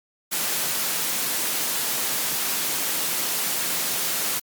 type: high-pass noise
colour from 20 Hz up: white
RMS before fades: -25 dBFS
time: 0.31-4.4 s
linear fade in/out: 20 ms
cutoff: 130 Hz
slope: 48 dB/octave
effects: Opus 48 kbps